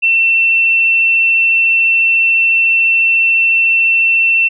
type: tone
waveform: sine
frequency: 2693 Hz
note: E7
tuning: 36 cents sharp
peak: -8 dBFS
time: 0.02-4.49 s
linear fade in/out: 20 ms
effects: none